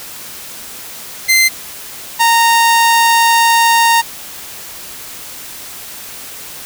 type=tone pair in turn; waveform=sawtooth; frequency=2076 / 924.8 Hz; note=C7 / A#5; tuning=-14 / -14 cents; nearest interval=octave + major second; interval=1400 cents; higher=first; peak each=-4 dBFS; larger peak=neither; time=1.28-1.49 / 2.19-4.02 s; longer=second; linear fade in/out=20 ms; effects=white hiss -30 dBFS RMS until 6.65 s